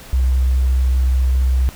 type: tone with vibrato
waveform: sine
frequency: 64.2 Hz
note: C2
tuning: 32 cents flat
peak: -12 dBFS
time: 0.13-1.69 s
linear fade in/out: 0 ms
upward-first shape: triangle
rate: 5 Hz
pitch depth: 8 cents each way
effects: pink hiss -39 dBFS RMS until 1.75 s